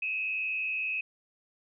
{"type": "tone with frequency modulation", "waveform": "sine", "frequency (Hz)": 2563, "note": "E7", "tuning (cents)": -49, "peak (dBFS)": -29, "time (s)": [0.02, 1.01], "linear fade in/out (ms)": 5, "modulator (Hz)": 101, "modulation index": 0.74, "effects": []}